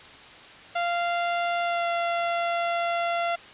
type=tone with pitch glide; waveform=sawtooth; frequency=693 to 686.2 Hz; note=F5 to F5; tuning=-14 to -31 cents; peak=-20 dBFS; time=0.75-3.36 s; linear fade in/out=10 ms; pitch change=-17 cents; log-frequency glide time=1.63-1.87 s; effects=white hiss -46 dBFS RMS until 3.53 s + resampled to 8000 Hz